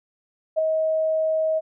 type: tone with ADSR envelope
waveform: sine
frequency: 634 Hz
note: D#5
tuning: 32 cents sharp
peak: -15 dBFS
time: 0.56-1.61 s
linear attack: 27 ms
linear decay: 3 ms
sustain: -4 dB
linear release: 33 ms
effects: none